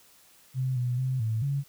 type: tone with pitch steps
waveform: sine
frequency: 130 / 123.3 / 130 / 111.1 / 140.1 Hz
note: C3 / B2 / C3 / A2 / C#3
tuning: -11 / -2 / -11 / +17 / +19 cents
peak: -25 dBFS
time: 0.54-1.64 s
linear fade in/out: 50 ms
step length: 220 ms
effects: white hiss -58 dBFS RMS until 1.68 s